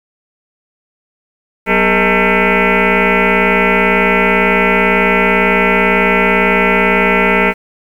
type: tone with frequency modulation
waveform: sine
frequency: 909 Hz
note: A#5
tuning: 44 cents flat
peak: -8 dBFS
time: 1.66-7.54 s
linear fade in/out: 50 ms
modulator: 220 Hz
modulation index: 7.1
effects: 7-bit